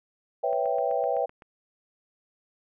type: chord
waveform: sine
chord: C# half-diminished seventh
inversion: third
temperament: equal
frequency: 493.9 / 554.4 / 659.3 / 784 Hz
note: B4 / C#5 / E5 / G5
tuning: 0 / 0 / 0 / 0 cents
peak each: -29 dBFS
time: 0.43-1.26 s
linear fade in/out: 10 ms
type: click train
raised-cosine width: 0.5 ms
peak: -33 dBFS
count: 8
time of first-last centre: 0.53-1.422 s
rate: 7.85 Hz
effects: none